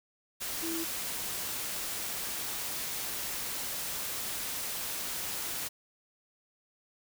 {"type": "tone in noise", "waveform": "sine", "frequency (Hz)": 329.6, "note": "E4", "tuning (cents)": 0, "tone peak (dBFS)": -34, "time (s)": [0.62, 0.85], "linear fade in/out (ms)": 20, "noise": "white", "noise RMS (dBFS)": -36, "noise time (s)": [0.4, 5.69], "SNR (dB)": -1, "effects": []}